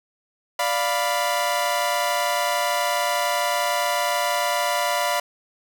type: chord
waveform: sawtooth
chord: B diminished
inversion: first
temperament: equal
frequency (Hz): 587.3 / 698.5 / 987.8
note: D5 / F5 / B5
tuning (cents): 0 / 0 / 0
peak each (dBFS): -22 / -21 / -21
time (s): 0.59-5.2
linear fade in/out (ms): 5
effects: none